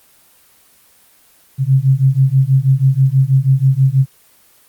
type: beating tone pair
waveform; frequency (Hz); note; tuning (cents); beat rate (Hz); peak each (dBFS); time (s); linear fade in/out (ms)
sine; 130.81 / 137.01; C3 / C#3; 0 / -20; 6.2; -12; 1.58-4.06; 50
effects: white hiss -50 dBFS RMS until 4.68 s + Opus 24 kbps